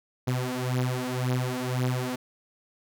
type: beating tone pair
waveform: sawtooth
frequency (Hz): 125.5 / 127.4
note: B2 / C3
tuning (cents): +28 / -46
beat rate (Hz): 1.9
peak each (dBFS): -25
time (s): 0.27-2.16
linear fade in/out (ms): 10
effects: none